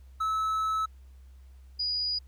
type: tone pair in turn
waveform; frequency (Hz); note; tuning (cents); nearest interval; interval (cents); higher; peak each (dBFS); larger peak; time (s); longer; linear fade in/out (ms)
triangle / sine; 1300 / 4908; E6 / D#8; -24 / -25; octave + major seventh; 2299; second; -24 / -27; first; 0.2-0.86 / 1.79-2.19; first; 10
effects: added 65 Hz sine -48 dBFS peak until 2.27 s + pink hiss -69 dBFS RMS until 2.27 s